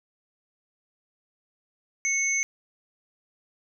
sine tone pair together, 2200 / 6223 Hz, C#7 / G8, -14 / -14 cents, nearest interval octave + tritone, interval 1800 cents, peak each -25 / -26 dBFS, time 2.05-2.43 s, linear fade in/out 0 ms, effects none

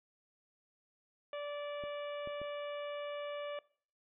harmonic tone, 582 Hz, D5, 16 cents flat, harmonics 1 / 2 / 3 / 4 / 5 / 6, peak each -39 / -48 / -53 / -53 / -54 / -59 dBFS, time 1.33-3.59 s, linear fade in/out 2 ms
clicks, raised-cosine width 2 ms, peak -35 dBFS, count 3, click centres 1.838 / 2.274 / 2.416 s
effects noise-tail reverb RT60 0.5 s tail -21 dB re dry

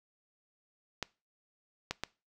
clicks, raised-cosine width 0.2 ms, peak -16 dBFS, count 3, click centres 1.027 / 1.91 / 2.036 s, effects noise-tail reverb RT60 0.3 s tail -22 dB re dry

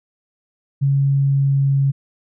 sine tone with pitch glide, 138.59 to 137.79 Hz, C#3 to C#3, 0 to -10 cents, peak -13 dBFS, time 0.81-1.92 s, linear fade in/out 20 ms, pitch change -10 cents, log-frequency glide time 1.09-1.81 s, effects none

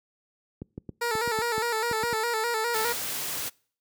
clicks, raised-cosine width 3 ms, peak -22 dBFS, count 10, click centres 0.619 / 0.779 / 0.892 / 1.153 / 1.276 / 1.388 / 1.58 / 1.913 / 2.036 / 2.128 s
15% pulse tone with vibrato, 456.4 Hz, A#4, 37 cents flat, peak -19 dBFS, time 1.01-2.93 s, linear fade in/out 10 ms, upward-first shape square, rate 4.9 Hz, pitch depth 66 cents each way
white noise, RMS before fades -32 dBFS, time 2.73-3.5 s, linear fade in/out 20 ms
effects noise-tail reverb RT60 0.5 s tail -26 dB re dry + high-pass 80 Hz 12 dB/octave

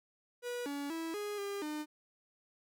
45% pulse tone with pitch steps, 486.6 / 284.2 / 327.1 / 414 / 401.4 / 302.6 Hz, B4 / C#4 / E4 / G#4 / G4 / D#4, -26 / +43 / -13 / -5 / +41 / -48 cents, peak -37 dBFS, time 0.42-1.86 s, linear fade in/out 50 ms, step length 240 ms, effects none

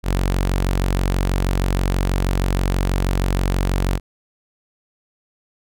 sawtooth tone, 46.25 Hz, F#1, in tune, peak -13 dBFS, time 0.03-4 s, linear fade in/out 50 ms, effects none

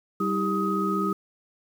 sine tone cluster, 194.2 / 321.6 / 397.2 / 1258 Hz, G3 / E4 / G4 / D#6, -16 / -43 / +23 / +19 cents, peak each -27 / -30 / -30 / -27 dBFS, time 0.2-1.13 s, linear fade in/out 5 ms, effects 8-bit

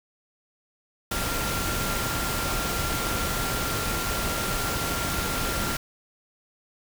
sine tone in noise, 1382 Hz, F6, 19 cents flat, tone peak -33 dBFS, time 1.11-5.77 s, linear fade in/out 5 ms, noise pink, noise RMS -28 dBFS, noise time 1.11-5.77 s, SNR -8 dB, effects none

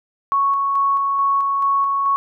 sine tone with tremolo, 1108 Hz, C#6, 1 cent flat, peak -14 dBFS, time 0.32-2.16 s, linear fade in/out 0 ms, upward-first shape square, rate 2.3 Hz, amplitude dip 25%, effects none

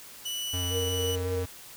sawtooth tone, 2960 Hz, F#7, in tune, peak -28 dBFS, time 0.25-1.16 s, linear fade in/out 10 ms
square tone with vibrato, 89.6 Hz, F2, 45 cents sharp, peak -31 dBFS, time 0.53-1.46 s, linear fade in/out 10 ms, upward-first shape square, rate 5.5 Hz, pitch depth 16 cents each way
sine tone with tremolo, 466.2 Hz, A#4, in tune, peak -28 dBFS, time 0.7-1.46 s, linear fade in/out 50 ms, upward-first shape triangle, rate 3.4 Hz, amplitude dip 45%
effects white hiss -47 dBFS RMS until 1.76 s

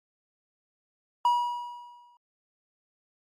triangle tone with exponential decay, 965 Hz, B5, 40 cents flat, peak -16 dBFS, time 1.25-2.17 s, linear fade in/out 2 ms, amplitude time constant 200 ms, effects MP3 64 kbps

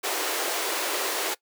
pink high-pass noise, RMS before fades -28 dBFS, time 0.03-1.35 s, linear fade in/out 20 ms, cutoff 330 Hz, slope 48 dB/octave, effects noise-tail reverb RT60 0.1 s tail -21 dB re dry

